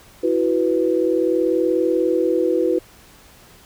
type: chord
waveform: sine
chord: E suspended second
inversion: none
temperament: equal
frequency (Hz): 329.6 / 370 / 493.9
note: E4 / F#4 / B4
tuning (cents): 0 / 0 / 0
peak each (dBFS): -20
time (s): 0.23-2.79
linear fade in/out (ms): 10
effects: pink hiss -48 dBFS RMS until 3.65 s